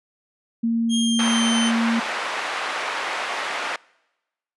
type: tone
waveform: sine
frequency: 230 Hz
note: A#3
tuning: 23 cents flat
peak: -18 dBFS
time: 0.63-2 s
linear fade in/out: 10 ms
type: tone with pitch glide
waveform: sawtooth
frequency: 3233 to 3078 Hz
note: G#7 to G7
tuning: -47 to -32 cents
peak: -20 dBFS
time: 0.89-1.72 s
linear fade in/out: 50 ms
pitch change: -85 cents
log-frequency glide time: 0.99-1.59 s
type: band-pass noise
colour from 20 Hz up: white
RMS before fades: -27 dBFS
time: 1.19-3.76 s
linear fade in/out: 2 ms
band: 620 to 1900 Hz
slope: 12 dB/octave
effects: noise-tail reverb RT60 1.0 s tail -25 dB re dry + resampled to 24000 Hz